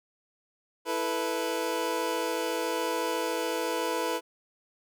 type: chord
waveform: 25% pulse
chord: E suspended fourth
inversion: none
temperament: equal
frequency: 329.6 / 440 / 493.9 Hz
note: E4 / A4 / B4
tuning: 0 / 0 / 0 cents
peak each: -30 / -30 / -27 dBFS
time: 0.85-4.21 s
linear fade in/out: 50 ms
effects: none